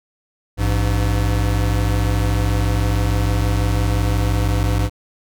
square tone pair together, 55.72 / 101.6 Hz, A1 / G#2, +23 / -38 cents, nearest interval minor seventh, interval 1039 cents, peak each -19 dBFS, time 0.57-4.9 s, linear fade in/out 50 ms, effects none

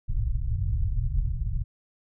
pink low-pass noise, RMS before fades -26 dBFS, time 0.08-1.64 s, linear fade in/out 20 ms, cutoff 130 Hz, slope 48 dB/octave, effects none

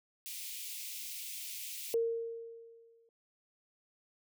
white high-pass noise, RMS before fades -43 dBFS, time 0.26-1.94 s, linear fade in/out 0 ms, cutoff 2200 Hz, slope 48 dB/octave
sine tone with exponential decay, 460 Hz, A#4, 23 cents flat, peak -26 dBFS, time 1.94-3.09 s, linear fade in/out 1 ms, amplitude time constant 250 ms
effects none

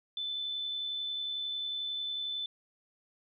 sine tone with amplitude modulation, 3515 Hz, A7, 2 cents flat, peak -32 dBFS, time 0.17-2.46 s, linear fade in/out 2 ms, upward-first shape sine, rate 71.1 Hz, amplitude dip 25%, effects none

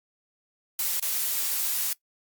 blue noise with dropouts, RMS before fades -27 dBFS, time 0.79-1.93 s, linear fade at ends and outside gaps 2 ms, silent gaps 0.998-1.024 s, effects noise-tail reverb RT60 0.1 s tail -20 dB re dry + Opus 48 kbps

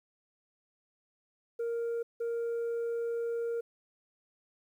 sine tone bursts at uneven times, 466.2 Hz, A#4, in tune, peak -28 dBFS, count 2, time 1.59-2.03 / 2.2-3.61 s, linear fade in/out 10 ms, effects tanh soft clip ceiling -30 dBFS + 11-bit

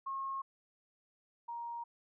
sine tone pair in turn, 1082 / 939.9 Hz, C#6 / A#5, -42 / +14 cents, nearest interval major second, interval 244 cents, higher first, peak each -36 / -39 dBFS, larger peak first, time 0.06-0.42 / 1.48-1.84 s, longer neither, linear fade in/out 10 ms, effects none

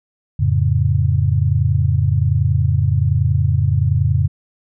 sine chord, F augmented, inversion none, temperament equal with one note detuned, 87.31 / 108.55 / 138.59 Hz, F2 / A2 / C#3, 0 / -23 / 0 cents, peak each -17 dBFS, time 0.39-4.28 s, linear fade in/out 10 ms, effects none

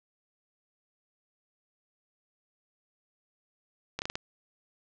slowing click train, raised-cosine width 0.2 ms, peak -15 dBFS, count 5, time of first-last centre 3.99-4.155 s, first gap 29 ms, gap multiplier 1.24, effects low-pass 7000 Hz 12 dB/octave

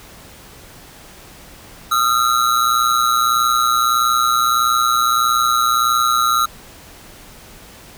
square ring-modulated tone, 1299 Hz, E6, 26 cents flat, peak -11 dBFS, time 1.91-6.46 s, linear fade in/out 10 ms, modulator 60.8 Hz, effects pink hiss -41 dBFS RMS until 7.97 s

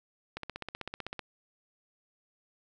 click train, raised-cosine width 0.3 ms, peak -21 dBFS, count 14, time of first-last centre 0.37-1.193 s, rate 15.8 Hz, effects none

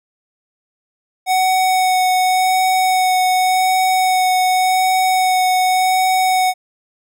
square tone with vibrato, 744 Hz, F#5, 9 cents sharp, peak -13 dBFS, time 1.26-6.54 s, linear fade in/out 50 ms, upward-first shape sine, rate 0.88 Hz, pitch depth 11 cents each way, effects none

